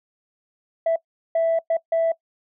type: tone bursts at uneven times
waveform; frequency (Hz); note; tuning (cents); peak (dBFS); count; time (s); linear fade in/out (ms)
sine; 659.3; E5; 0; -15; 4; 0.86-0.96 / 1.35-1.59 / 1.7-1.77 / 1.92-2.12; 5
effects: noise-tail reverb RT60 0.1 s tail -22 dB re dry + tanh soft clip ceiling -15 dBFS